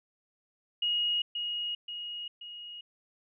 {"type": "tone with echo", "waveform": "sine", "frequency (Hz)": 2881, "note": "F#7", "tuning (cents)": -47, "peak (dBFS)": -26, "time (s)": [0.82, 1.22], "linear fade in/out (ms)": 5, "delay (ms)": 530, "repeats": 3, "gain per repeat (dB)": -5, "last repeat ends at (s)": 2.81, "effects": []}